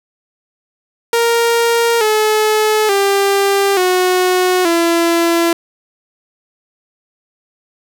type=tone with pitch steps; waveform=sawtooth; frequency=466.2 / 430 / 396.6 / 365.8 / 337.4 Hz; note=A#4 / A4 / G4 / F#4 / E4; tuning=0 / -40 / +20 / -20 / +40 cents; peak=-7 dBFS; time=1.13-5.53 s; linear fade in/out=2 ms; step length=880 ms; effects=none